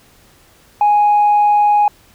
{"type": "tone", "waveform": "sine", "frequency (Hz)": 830, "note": "G#5", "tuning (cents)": -1, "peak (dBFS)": -7, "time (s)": [0.81, 1.88], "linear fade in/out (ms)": 2, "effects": ["tanh soft clip ceiling -6 dBFS", "pink hiss -49 dBFS RMS until 2.14 s"]}